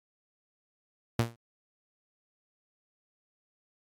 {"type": "tone with exponential decay", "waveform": "sawtooth", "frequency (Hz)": 116.54, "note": "A#2", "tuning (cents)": 0, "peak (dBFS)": -17, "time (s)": [1.19, 1.36], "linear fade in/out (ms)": 5, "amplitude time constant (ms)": 36, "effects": ["MP3 96 kbps"]}